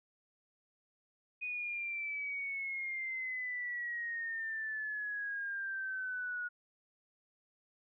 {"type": "exponential sweep", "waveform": "sine", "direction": "down", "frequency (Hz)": [2489, 1448], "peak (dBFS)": -36, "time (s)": [1.41, 6.49], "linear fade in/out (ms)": 20, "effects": []}